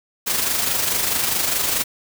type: noise with amplitude modulation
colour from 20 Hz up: white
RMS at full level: -19 dBFS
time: 0.26-1.84 s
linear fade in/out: 20 ms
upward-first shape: sine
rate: 24.7 Hz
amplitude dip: 45%
effects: none